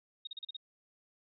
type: tone bursts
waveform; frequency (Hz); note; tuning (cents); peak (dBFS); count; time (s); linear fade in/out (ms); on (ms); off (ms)
sine; 3729; A#7; 0; -39; 6; 0.25-0.567; 5; 22; 37
effects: none